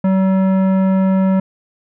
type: tone with tanh clipping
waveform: triangle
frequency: 190.3 Hz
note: F#3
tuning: 49 cents sharp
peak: -13 dBFS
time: 0.04-1.4 s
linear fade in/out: 5 ms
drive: 18 dB
effects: none